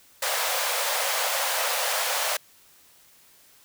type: high-pass noise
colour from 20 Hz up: pink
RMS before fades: -26 dBFS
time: 0.22-2.37 s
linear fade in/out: 5 ms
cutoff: 490 Hz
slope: 96 dB/octave
effects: white hiss -56 dBFS RMS until 3.64 s